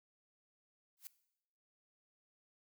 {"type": "noise with exponential growth", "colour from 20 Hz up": "blue", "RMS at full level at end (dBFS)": -45, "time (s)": [0.97, 1.07], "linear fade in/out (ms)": 0, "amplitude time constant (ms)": 21, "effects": ["noise-tail reverb RT60 0.8 s tail -18 dB re dry"]}